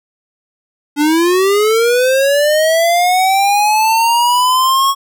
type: linear sweep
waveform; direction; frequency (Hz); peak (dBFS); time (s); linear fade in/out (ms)
square; up; 286.4 to 1105; -10; 0.96-4.95; 50
effects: none